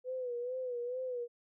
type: tone with vibrato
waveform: sine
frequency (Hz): 496.9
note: B4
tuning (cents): +11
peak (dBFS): -35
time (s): 0.04-1.28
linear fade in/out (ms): 50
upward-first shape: sine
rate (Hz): 2.3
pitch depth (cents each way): 69
effects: none